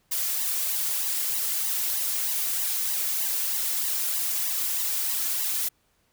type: noise with flanger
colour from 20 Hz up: blue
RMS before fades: -27 dBFS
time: 0.11-5.69 s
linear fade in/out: 10 ms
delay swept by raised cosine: 1 to 2.9 ms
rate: 3.2 Hz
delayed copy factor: +0.8
effects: pink hiss -68 dBFS RMS until 6.12 s